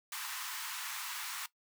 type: high-pass noise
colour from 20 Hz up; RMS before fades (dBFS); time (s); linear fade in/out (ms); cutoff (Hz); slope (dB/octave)
pink; -41; 0.12-1.46; 2; 930; 48
effects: noise-tail reverb RT60 0.1 s tail -17 dB re dry